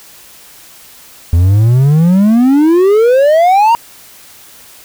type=exponential sweep; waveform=triangle; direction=up; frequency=82 to 951 Hz; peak=-3 dBFS; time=1.33-3.75 s; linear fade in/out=0 ms; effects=white hiss -38 dBFS RMS until 4.84 s